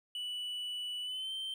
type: tone with pitch glide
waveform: triangle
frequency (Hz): 2960 to 3118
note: F#7 to G7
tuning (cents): 0 to -10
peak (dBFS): -35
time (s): 0.15-1.54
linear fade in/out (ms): 2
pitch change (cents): +90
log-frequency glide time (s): 1.02-1.32
effects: none